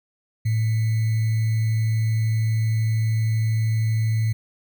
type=tone with sample-and-hold; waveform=sine; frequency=110.9 Hz; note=A2; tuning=14 cents sharp; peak=-18 dBFS; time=0.45-4.33 s; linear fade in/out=10 ms; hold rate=2100 Hz; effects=none